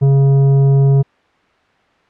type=tone with tanh clipping; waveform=sine; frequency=137.7 Hz; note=C#3; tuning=11 cents flat; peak=-9 dBFS; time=0.01-1.03 s; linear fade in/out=20 ms; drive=9 dB; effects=white hiss -54 dBFS RMS until 2.09 s + low-pass 2000 Hz 12 dB/octave